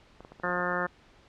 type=clicks; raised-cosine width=1 ms; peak=-32 dBFS; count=9; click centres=0.206 / 0.249 / 0.32 / 0.399 / 0.463 / 0.495 / 0.568 / 0.6 / 0.727 s
type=harmonic tone; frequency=178.1 Hz; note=F3; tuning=34 cents sharp; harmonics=1 / 2 / 3 / 4 / 5 / 6 / 7 / 8 / 9 / 10; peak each=-37 / -37 / -34 / -38 / -39 / -37 / -35 / -35 / -38 / -35 dBFS; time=0.43-0.87 s; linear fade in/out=10 ms
effects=pink hiss -58 dBFS RMS until 1.28 s + low-pass 4000 Hz 12 dB/octave